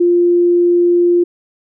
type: tone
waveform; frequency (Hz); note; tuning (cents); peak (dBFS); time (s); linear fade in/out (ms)
sine; 349.2; F4; 0; -8; 0-1.24; 10
effects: none

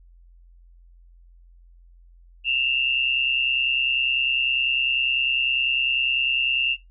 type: tone pair together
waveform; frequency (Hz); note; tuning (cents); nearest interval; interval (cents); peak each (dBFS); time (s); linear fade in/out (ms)
sine; 2677 / 2807; E7 / F7; +26 / +8; minor second; 82; -22; 2.44-6.77; 50
effects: noise-tail reverb RT60 0.2 s tail -24 dB re dry + added 43 Hz sine -48 dBFS peak until 6.9 s

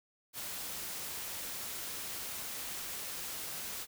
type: noise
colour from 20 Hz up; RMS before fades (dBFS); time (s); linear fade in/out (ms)
white; -41; 0.33-3.87; 50
effects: none

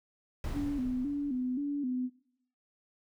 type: noise with exponential decay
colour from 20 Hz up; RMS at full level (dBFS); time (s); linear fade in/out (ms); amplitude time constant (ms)
brown; -32; 0.44-1.78; 1; 290
type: tone with vibrato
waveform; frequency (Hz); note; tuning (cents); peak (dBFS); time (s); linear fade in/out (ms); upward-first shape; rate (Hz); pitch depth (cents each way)
sine; 269; C4; +48; -30; 0.52-2.1; 50; square; 1.9; 110
effects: noise-tail reverb RT60 0.7 s tail -18 dB re dry

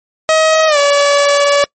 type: tone with pitch glide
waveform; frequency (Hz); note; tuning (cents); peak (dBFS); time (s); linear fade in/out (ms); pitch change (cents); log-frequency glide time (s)
sawtooth; 634 to 571.4; D#5 to D5; +32 to -48; -4; 0.29-1.64; 0; -180; 0.67-0.78
effects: noise-tail reverb RT60 0.1 s tail -24 dB re dry + MP3 32 kbps

